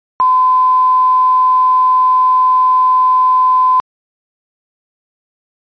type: tone with quantisation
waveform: sine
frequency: 1019 Hz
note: C6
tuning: 46 cents flat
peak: -7 dBFS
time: 0.2-3.8 s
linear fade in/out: 0 ms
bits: 6
effects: resampled to 11025 Hz